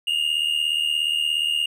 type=tone pair together; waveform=triangle; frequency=2794 / 2871 Hz; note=F7 / F7; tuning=0 / +47 cents; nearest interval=unison; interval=47 cents; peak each=-22 / -21 dBFS; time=0.07-1.66 s; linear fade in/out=5 ms; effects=none